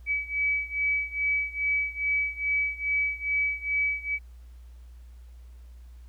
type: beating tone pair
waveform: sine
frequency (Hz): 2285 / 2287.4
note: D7 / D7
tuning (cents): -48 / -46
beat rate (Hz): 2.4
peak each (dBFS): -27 / -29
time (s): 0.06-4.19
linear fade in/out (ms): 50
effects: added 60 Hz sine -44 dBFS peak until 6.08 s + pink hiss -66 dBFS RMS until 6.08 s